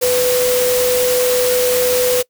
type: tone in noise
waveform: sine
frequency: 498.1 Hz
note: B4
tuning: 15 cents sharp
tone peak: -13 dBFS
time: 0.01-2.23 s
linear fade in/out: 20 ms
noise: white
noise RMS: -20 dBFS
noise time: 0.01-2.23 s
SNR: +4 dB
effects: noise-tail reverb RT60 0.1 s tail -23 dB re dry